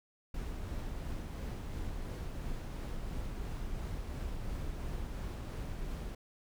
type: noise with tremolo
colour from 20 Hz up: brown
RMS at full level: -38 dBFS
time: 0.34-6.15 s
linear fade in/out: 5 ms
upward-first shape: triangle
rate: 2.9 Hz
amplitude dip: 25%
effects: none